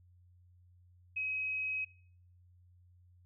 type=tone; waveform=sine; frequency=2541 Hz; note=D#7; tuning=36 cents sharp; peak=-33 dBFS; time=1.16-1.85 s; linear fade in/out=10 ms; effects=noise-tail reverb RT60 0.6 s tail -24 dB re dry + added 89 Hz sine -60 dBFS peak until 3.25 s